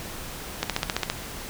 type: click train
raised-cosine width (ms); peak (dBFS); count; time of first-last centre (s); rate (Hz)
0.2; -6; 8; 0.63-1.1; 14.9
effects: pink hiss -37 dBFS RMS until 1.49 s